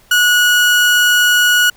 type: tone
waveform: 30% pulse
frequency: 1459 Hz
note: F#6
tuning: 25 cents flat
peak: -6 dBFS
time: 0.11-1.7 s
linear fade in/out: 5 ms
effects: pink hiss -49 dBFS RMS until 1.76 s